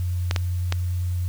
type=clicks; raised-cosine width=0.2 ms; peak=-7 dBFS; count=3; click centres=0.311 / 0.362 / 0.724 s; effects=added 89 Hz sine -22 dBFS peak until 1.28 s + white hiss -48 dBFS RMS until 1.28 s